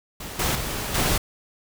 pink noise with level steps, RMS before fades -35 / -23 / -29 / -22 dBFS, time 0.2-1.18 s, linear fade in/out 5 ms, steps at 0.39 / 0.55 / 0.94 s, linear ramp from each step 5 ms, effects none

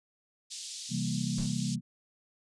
white band-pass noise, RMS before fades -42 dBFS, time 0.5-1.76 s, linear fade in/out 20 ms, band 3500 to 7500 Hz, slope 24 dB/octave
sine chord, C dominant seventh, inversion none, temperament equal, 130.81 / 164.81 / 196 / 233.1 Hz, C3 / E3 / G3 / Bb3, 0 / 0 / 0 / 0 cents, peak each -35 dBFS, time 0.89-1.81 s, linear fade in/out 50 ms
brown noise with exponential decay, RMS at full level -37 dBFS, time 1.38-1.64 s, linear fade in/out 1 ms, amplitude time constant 56 ms
effects resampled to 24000 Hz

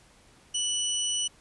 20% pulse tone, 2960 Hz, F#7, in tune, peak -21 dBFS, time 0.54-1.28 s, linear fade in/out 10 ms, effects pink hiss -58 dBFS RMS until 1.4 s + resampled to 24000 Hz

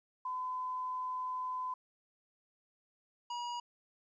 sine / square tone pair in turn, 1014 / 960.9 Hz, B5 / B5, +45 / -48 cents, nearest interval minor second, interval 93 cents, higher first, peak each -35 / -38 dBFS, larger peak first, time 0.25-1.74 / 3.3-3.6 s, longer first, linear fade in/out 5 ms, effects resampled to 16000 Hz + 12-bit

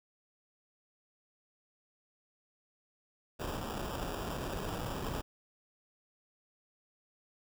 pink noise with sample-and-hold, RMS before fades -38 dBFS, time 3.39-5.22 s, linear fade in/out 20 ms, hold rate 2100 Hz, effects none

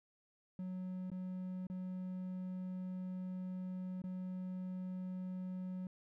triangle tone with dropouts, 184.3 Hz, F#3, 7 cents flat, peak -38 dBFS, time 0.59-5.87 s, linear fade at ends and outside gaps 2 ms, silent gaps 1.102-1.116 / 1.669-1.699 / 4.019-4.039 s, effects none

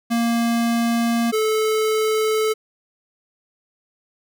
square tone pair in turn, 233.1 / 434.9 Hz, A#3 / A4, 0 / -20 cents, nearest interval major seventh, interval 1080 cents, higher second, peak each -18 dBFS, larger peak neither, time 0.1-1.32 / 1.32-2.54 s, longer neither, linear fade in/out 20 ms, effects none

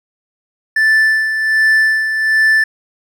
triangle tone with tremolo, 1760 Hz, A6, in tune, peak -6 dBFS, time 0.76-2.64 s, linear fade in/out 5 ms, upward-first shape sine, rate 1.3 Hz, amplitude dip 55%, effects none

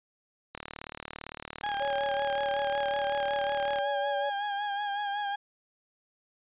click train, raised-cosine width 0.3 ms, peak -22 dBFS, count 123, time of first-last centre 0.55-3.786 s, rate 37.7 Hz
35% pulse tone with vibrato, 815 Hz, G#5, 33 cents flat, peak -28 dBFS, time 1.63-5.36 s, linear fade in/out 10 ms, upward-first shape sine, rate 5.4 Hz, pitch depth 38 cents each way
sine tone with pitch glide, 561 to 569.2 Hz, C#5 to C#5, +21 to +46 cents, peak -30 dBFS, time 1.8-4.3 s, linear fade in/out 10 ms, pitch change +25 cents, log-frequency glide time 2.22-3.04 s
effects resampled to 8000 Hz

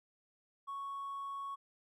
triangle tone with hard clipping, 1108.7 Hz, C#6, in tune, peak -39 dBFS, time 0.67-1.56 s, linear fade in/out 20 ms, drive 2 dB, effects none

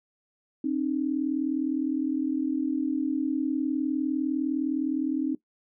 sine tone pair together, 267.1 / 306.8 Hz, C4 / D#4, +36 / -24 cents, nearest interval major second, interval 240 cents, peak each -27 dBFS, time 0.64-5.35 s, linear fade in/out 5 ms, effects noise-tail reverb RT60 0.1 s tail -18 dB re dry

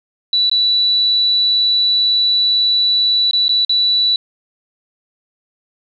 sine tone with dropouts, 3951 Hz, B7, in tune, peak -11 dBFS, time 0.33-4.16 s, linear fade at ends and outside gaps 2 ms, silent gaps 0.497-0.514 / 3.311-3.332 / 3.482-3.492 / 3.649-3.694 s, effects none

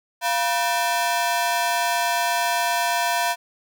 sawtooth ring-modulated tone, 830.6 Hz, G#5, in tune, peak -13 dBFS, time 0.21-3.36 s, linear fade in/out 50 ms, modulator 136 Hz, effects none

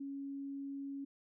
sine tone, 277.2 Hz, C#4, in tune, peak -40 dBFS, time 0-1.05 s, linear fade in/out 10 ms, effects none

